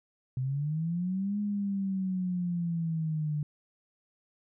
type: linear two-way sweep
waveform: sine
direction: up then down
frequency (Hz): 125.6 to 207.7 to 147.5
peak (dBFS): -28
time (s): 0.37-3.43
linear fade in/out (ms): 2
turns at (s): 1.39
effects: none